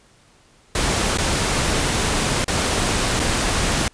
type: noise with dropouts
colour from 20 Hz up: pink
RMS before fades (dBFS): -20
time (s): 0.75-3.88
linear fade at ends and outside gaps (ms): 2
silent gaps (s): 1.174-1.184 / 2.444-2.48 / 3.195-3.199
effects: pink hiss -54 dBFS RMS until 3.93 s + resampled to 22050 Hz